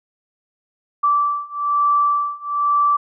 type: beating tone pair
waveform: sine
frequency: 1163 / 1164.1 Hz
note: D6 / D6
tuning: -17 / -16 cents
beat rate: 1.1 Hz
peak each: -19 / -18 dBFS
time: 1.03-2.97 s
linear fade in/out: 10 ms
effects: none